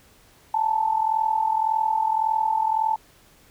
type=tone with amplitude modulation; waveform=sine; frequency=880 Hz; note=A5; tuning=in tune; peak=-16 dBFS; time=0.54-2.96 s; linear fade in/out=5 ms; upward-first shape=sine; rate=41.8 Hz; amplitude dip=75%; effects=pink hiss -55 dBFS RMS until 3.5 s